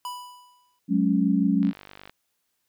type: tone with exponential decay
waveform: square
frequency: 987.8 Hz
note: B5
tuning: in tune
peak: -30 dBFS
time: 0.05-0.79 s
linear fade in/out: 1 ms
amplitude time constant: 160 ms
type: chord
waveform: sine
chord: F# suspended second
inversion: none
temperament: equal with one note detuned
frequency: 185 / 210.9 / 277.2 Hz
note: F#3 / G#3 / C#4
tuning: 0 / +27 / 0 cents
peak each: -23 dBFS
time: 0.88-1.73 s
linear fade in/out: 50 ms
type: click train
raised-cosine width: 0.3 ms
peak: -26 dBFS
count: 24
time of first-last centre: 1.63-2.096 s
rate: 49.4 Hz
effects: white hiss -75 dBFS RMS until 2.68 s